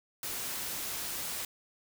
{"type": "noise", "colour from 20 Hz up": "white", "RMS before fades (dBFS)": -37, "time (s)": [0.23, 1.45], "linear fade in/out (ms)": 2, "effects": []}